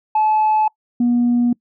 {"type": "tone pair in turn", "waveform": "sine", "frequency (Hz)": [862, 241.1], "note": ["A5", "B3"], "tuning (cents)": [-36, -41], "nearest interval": "octave + minor seventh", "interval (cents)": 2205, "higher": "first", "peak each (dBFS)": -11, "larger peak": "neither", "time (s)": [[0.15, 0.68], [1, 1.53]], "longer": "neither", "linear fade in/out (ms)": 5, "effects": ["noise-tail reverb RT60 0.1 s tail -25 dB re dry", "tanh soft clip ceiling -10 dBFS"]}